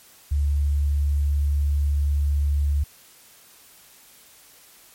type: tone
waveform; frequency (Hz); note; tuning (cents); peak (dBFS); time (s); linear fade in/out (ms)
sine; 72; D2; -34; -18; 0.31-2.84; 10
effects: white hiss -51 dBFS RMS until 4.94 s + MP3 64 kbps